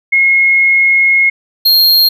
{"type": "tone pair in turn", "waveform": ["sine", "square"], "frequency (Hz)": [2161, 4228], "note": ["C#7", "C8"], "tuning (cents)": [-45, 17], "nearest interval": "octave", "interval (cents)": 1162, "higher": "second", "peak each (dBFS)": -6, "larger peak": "neither", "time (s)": [[0.12, 1.3], [1.65, 2.09]], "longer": "first", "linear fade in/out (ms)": 10, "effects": []}